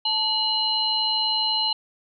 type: tone cluster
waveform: sine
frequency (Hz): 872 / 2921 / 4106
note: A5 / F#7 / C8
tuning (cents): -16 / -23 / -33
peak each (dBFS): -28 / -25 / -23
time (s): 0.05-1.73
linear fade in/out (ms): 5
effects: none

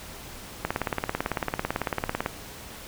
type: click train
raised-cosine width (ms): 0.5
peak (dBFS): -10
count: 30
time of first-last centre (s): 0.65-2.261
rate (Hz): 18
effects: pink hiss -42 dBFS RMS until 2.87 s

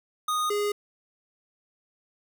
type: tone pair in turn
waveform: square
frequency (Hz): 1237 / 412.8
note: D#6 / G#4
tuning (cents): -10 / -10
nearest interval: octave + perfect fifth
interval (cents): 1900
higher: first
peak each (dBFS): -25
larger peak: neither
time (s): 0.28-0.5 / 0.5-0.72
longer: neither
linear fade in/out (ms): 5
effects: none

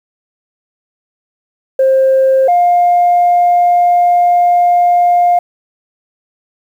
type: tone pair in turn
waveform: sine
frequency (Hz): 530 / 705.4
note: C5 / F5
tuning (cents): +22 / +17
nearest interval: perfect fourth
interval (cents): 495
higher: second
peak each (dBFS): -5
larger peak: neither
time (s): 1.79-2.48 / 2.48-5.39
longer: second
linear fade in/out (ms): 5
effects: tanh soft clip ceiling -3 dBFS + 7-bit

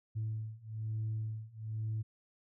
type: beating tone pair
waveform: sine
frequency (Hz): 109 / 110.1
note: A2 / A2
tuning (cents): -16 / +2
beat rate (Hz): 1.1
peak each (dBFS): -38 / -37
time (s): 0.15-2.03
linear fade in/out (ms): 20
effects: tanh soft clip ceiling -30 dBFS

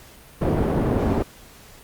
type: low-pass noise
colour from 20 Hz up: white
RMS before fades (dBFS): -21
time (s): 0.41-1.23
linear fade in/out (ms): 10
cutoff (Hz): 390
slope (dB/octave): 12
effects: pink hiss -47 dBFS RMS until 1.83 s + Opus 48 kbps

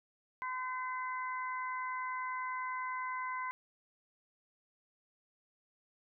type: harmonic tone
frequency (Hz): 510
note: C5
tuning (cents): -44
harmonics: 2 / 3 / 4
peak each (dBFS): -37 / -45 / -43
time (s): 0.42-3.51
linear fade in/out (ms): 0
effects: none

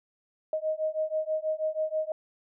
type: beating tone pair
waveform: sine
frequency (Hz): 622.3 / 628.5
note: D#5 / D#5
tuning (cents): 0 / +17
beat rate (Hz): 6.2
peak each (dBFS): -30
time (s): 0.53-2.12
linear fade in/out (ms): 2
effects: none

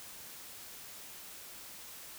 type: silence
effects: white hiss -49 dBFS RMS until 2.18 s

